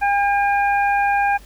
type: harmonic tone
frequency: 806 Hz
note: G5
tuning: 48 cents sharp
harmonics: 1 / 2 / 3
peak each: -16 / -22 / -26 dBFS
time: 0.01-1.38 s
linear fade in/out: 20 ms
effects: added 50 Hz sine -41 dBFS peak until 1.45 s + pink hiss -48 dBFS RMS until 1.45 s